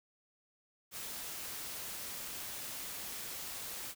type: noise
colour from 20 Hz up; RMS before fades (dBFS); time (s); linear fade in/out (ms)
white; -43; 0.91-3.95; 50
effects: none